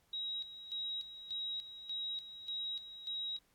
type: tone with tremolo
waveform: sine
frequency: 3827 Hz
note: A#7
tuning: 45 cents sharp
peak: -37 dBFS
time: 0.13-3.39 s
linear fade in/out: 5 ms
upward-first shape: square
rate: 1.7 Hz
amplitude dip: 70%
effects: pink hiss -73 dBFS RMS until 3.54 s + AAC 64 kbps